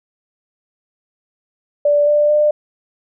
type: tone with pitch steps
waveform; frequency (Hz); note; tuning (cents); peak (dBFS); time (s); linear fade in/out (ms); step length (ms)
sine; 584 / 592 / 599; D5 / D5 / D5; -10 / +14 / +34; -10; 1.85-2.51; 5; 220
effects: none